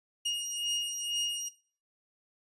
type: beating tone pair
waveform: sawtooth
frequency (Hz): 2860 / 2862.1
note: F7 / F7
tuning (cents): +41 / +42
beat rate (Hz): 2.1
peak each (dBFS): -30 / -32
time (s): 0.25-1.49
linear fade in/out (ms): 10
effects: noise-tail reverb RT60 0.4 s tail -17 dB re dry + resampled to 24000 Hz